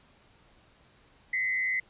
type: tone with frequency modulation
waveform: sine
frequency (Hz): 2033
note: B6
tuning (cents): +50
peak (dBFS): -26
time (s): 1.33-1.8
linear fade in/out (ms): 5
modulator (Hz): 103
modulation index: 0.72
effects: pink hiss -61 dBFS RMS until 1.89 s + resampled to 8000 Hz